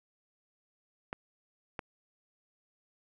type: clicks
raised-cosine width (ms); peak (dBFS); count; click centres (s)
0.5; -21; 2; 1.129 / 1.792
effects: none